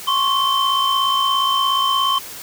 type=tone cluster; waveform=sine; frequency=1058 / 1115 / 3102 Hz; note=C6 / C#6 / G7; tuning=+19 / +10 / -19 cents; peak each=-18 dBFS; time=0.07-2.19 s; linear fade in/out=10 ms; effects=tanh soft clip ceiling -10 dBFS + white hiss -34 dBFS RMS until 2.42 s